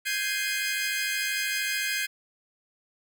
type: chord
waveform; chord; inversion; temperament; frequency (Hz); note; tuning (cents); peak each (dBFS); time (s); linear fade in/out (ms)
sawtooth; Ab major seventh; third; equal; 1568 / 1661.2 / 2093 / 2489; G6 / Ab6 / C7 / Eb7; 0 / 0 / 0 / 0; -29; 0.05-2.07; 20
effects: none